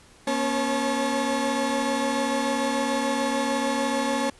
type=tone cluster; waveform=35% pulse; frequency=238.4 / 275.4 / 544 / 859 Hz; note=A#3 / C#4 / C#5 / A5; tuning=+39 / -11 / -33 / -42 cents; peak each=-27 dBFS; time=0.27-4.3 s; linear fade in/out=5 ms; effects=pink hiss -53 dBFS RMS until 4.39 s + resampled to 24000 Hz